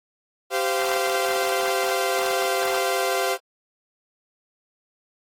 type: tone cluster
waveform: sawtooth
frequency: 389.8 / 517 / 692 Hz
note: G4 / C5 / F5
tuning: -10 / -21 / -16 cents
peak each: -22 dBFS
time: 0.5-3.38 s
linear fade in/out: 50 ms
effects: AAC 48 kbps

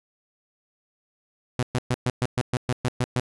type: tone bursts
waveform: sawtooth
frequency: 124.7 Hz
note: B2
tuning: 17 cents sharp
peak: -17 dBFS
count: 11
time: 1.59-3.197 s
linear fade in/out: 0 ms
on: 37 ms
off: 120 ms
effects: resampled to 24000 Hz

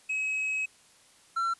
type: tone pair in turn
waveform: triangle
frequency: 2557 / 1354.5 Hz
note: D#7 / E6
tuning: +47 / +47 cents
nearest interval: major seventh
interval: 1100 cents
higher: first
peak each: -26 / -24 dBFS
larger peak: second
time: 0.09-0.66 / 1.36-1.54 s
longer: first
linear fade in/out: 10 ms
effects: white hiss -59 dBFS RMS until 1.59 s + resampled to 24000 Hz

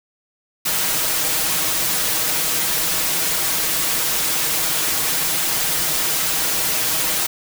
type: noise with comb filter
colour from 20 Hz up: white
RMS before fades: -20 dBFS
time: 0.65-7.27 s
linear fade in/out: 10 ms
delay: 6.3 ms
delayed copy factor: +0.65
effects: none

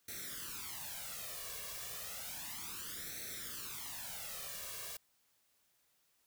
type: noise with flanger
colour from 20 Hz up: white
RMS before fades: -45 dBFS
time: 0.08-4.97 s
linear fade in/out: 5 ms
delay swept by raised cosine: 0.5 to 1.8 ms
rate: 0.32 Hz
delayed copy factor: +0.85
effects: white hiss -75 dBFS RMS until 6.26 s

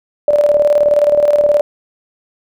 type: tone with tremolo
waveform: sine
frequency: 587.3 Hz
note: D5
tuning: in tune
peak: -6 dBFS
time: 0.28-1.61 s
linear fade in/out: 2 ms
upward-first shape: square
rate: 19 Hz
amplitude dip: 55%
effects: none

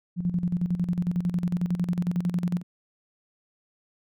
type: tone with tremolo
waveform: sine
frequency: 176.1 Hz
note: F3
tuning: 15 cents sharp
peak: -21 dBFS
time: 0.16-2.63 s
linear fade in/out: 50 ms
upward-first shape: square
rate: 11 Hz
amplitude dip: 70%
effects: none

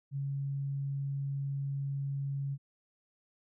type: tone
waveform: sine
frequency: 138.9 Hz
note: C#3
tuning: 4 cents sharp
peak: -32 dBFS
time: 0.11-2.58 s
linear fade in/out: 50 ms
effects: none

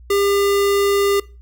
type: tone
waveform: square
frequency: 400.9 Hz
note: G4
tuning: 39 cents sharp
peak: -15 dBFS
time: 0.1-1.2 s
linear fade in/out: 5 ms
effects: noise-tail reverb RT60 0.3 s tail -21 dB re dry + added 60 Hz sine -39 dBFS peak until 1.41 s

